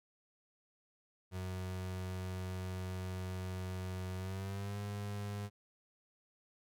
35% pulse tone with pitch glide, 92.5 to 102.04 Hz, F#2 to G#2, 0 to -30 cents, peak -37 dBFS, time 1.31-5.5 s, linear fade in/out 50 ms, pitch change +170 cents, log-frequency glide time 4.15-4.78 s, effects none

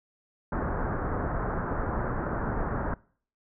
pink low-pass noise, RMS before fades -30 dBFS, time 0.52-2.94 s, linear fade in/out 2 ms, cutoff 1600 Hz, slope 48 dB/octave, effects noise-tail reverb RT60 0.5 s tail -23 dB re dry

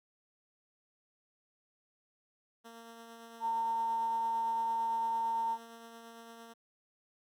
10% pulse tone with tremolo, 230 Hz, A#3, 23 cents flat, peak -40 dBFS, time 2.64-6.54 s, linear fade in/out 20 ms, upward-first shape triangle, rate 8.8 Hz, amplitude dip 30%
sine tone, 911 Hz, A#5, 40 cents flat, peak -30 dBFS, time 3.4-5.58 s, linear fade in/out 50 ms
effects none

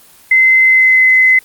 sine tone with pitch glide, 2059 to 2041 Hz, C7 to C7, -28 to -44 cents, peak -5 dBFS, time 0.31-1.39 s, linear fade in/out 5 ms, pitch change -16 cents, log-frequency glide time 0.62-1.05 s, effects white hiss -43 dBFS RMS until 1.44 s + Opus 24 kbps

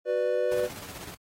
triangle chord, B minor, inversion second, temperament just, 370.4 / 493.9 / 592.7 Hz, F#4 / B4 / D5, +2 / 0 / +16 cents, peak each -30 / -24 / -27 dBFS, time 0.05-0.69 s, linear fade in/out 50 ms
pink noise with tremolo, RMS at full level -40 dBFS, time 0.51-1.15 s, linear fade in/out 10 ms, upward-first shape square, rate 16 Hz, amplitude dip 40%
effects high-pass 80 Hz 12 dB/octave + AAC 48 kbps

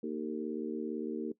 harmonic tone with a mistuned harmonic, 77.78 Hz, D#2, in tune, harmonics 3 / 4 / 5 / 6, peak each -38 / -39 / -40 / -41 dBFS, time 0.03-1.32 s, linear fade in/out 5 ms, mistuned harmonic 6, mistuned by -43 cents, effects noise-tail reverb RT60 0.1 s tail -18 dB re dry

